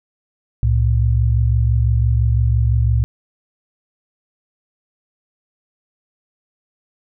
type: tone pair together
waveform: sine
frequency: 67.37 / 113.3 Hz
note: C#2 / A#2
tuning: -49 / -49 cents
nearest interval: major sixth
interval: 900 cents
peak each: -15 dBFS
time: 0.63-3.04 s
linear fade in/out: 0 ms
effects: none